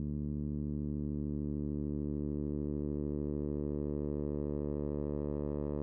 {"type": "tone with low-pass filter sweep", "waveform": "10% pulse", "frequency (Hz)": 73.42, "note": "D2", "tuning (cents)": 0, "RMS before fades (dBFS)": -36, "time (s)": [0, 5.82], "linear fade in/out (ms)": 0, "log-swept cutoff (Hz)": [220, 590], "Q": 1.5, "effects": []}